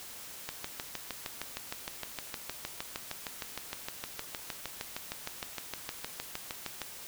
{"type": "click train", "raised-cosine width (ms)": 0.2, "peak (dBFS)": -18, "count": 42, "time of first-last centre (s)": [0.49, 6.817], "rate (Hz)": 6.48, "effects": ["white hiss -46 dBFS RMS until 7.07 s"]}